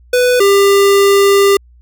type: tone pair in turn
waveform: square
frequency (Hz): 496.1 / 398.2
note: B4 / G4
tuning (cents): +8 / +27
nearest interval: major third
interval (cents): 381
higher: first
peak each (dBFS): -9 / -7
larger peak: second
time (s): 0.13-0.4 / 0.4-1.57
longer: second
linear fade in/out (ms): 5
effects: added 60 Hz sine -41 dBFS peak until 1.81 s